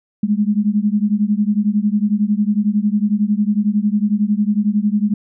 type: beating tone pair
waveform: sine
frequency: 203.6 / 214.6 Hz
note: G#3 / A3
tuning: -34 / -43 cents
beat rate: 11 Hz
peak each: -16 / -17 dBFS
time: 0.23-5.14 s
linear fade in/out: 5 ms
effects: none